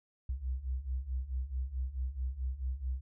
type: beating tone pair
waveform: sine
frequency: 61.74 / 66.34 Hz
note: B1 / C2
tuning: 0 / +25 cents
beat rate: 4.6 Hz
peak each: -38 / -35 dBFS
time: 0.29-3.01 s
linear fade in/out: 5 ms
effects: none